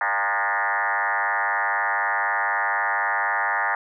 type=tone with frequency modulation; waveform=sine; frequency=1329 Hz; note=E6; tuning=14 cents sharp; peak=-20 dBFS; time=0.01-3.75 s; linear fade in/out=2 ms; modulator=104 Hz; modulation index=5.7; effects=none